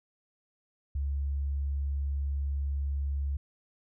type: tone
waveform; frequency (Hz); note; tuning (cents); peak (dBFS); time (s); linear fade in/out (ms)
sine; 70; C#2; +18; -28; 0.95-3.37; 5
effects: none